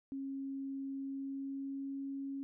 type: tone with pitch glide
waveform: sine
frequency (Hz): 272.1 to 274.5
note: C#4 to C#4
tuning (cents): -32 to -17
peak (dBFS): -38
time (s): 0.12-2.43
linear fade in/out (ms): 0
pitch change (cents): +15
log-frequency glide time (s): 0.95-1.98
effects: none